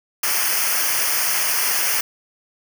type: noise with comb filter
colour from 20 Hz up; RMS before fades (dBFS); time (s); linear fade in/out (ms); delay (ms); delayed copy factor
white; -20; 0.23-2.01; 5; 0.26; -0.85
effects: none